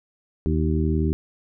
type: harmonic tone with a mistuned harmonic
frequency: 79 Hz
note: D#2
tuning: 27 cents sharp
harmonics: 1 / 2 / 3 / 4 / 5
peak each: -22 / -25 / -27 / -28 / -29 dBFS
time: 0.46-1.13 s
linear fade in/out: 0 ms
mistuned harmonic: 5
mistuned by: -34 cents
effects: none